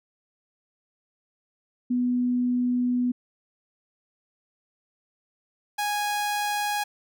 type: tone pair in turn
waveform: sine / sawtooth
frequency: 246.9 / 828.1 Hz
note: B3 / G#5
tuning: 0 / -5 cents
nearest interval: octave + major sixth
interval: 2095 cents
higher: second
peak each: -21 dBFS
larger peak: neither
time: 1.9-3.12 / 5.78-6.84 s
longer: first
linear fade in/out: 10 ms
effects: none